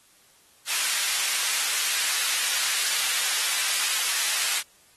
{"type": "high-pass noise", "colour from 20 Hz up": "pink", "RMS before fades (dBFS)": -26, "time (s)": [0.66, 4.63], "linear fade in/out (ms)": 50, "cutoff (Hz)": 2000, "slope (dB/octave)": 12, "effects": ["white hiss -58 dBFS RMS until 4.96 s", "AAC 32 kbps"]}